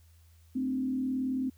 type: tone with frequency modulation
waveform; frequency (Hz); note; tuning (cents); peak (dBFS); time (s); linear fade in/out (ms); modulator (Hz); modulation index
sine; 260; C4; -11; -28; 0.55-1.5; 10; 39; 0.51
effects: added 82 Hz sine -56 dBFS peak until 1.57 s + white hiss -68 dBFS RMS until 1.57 s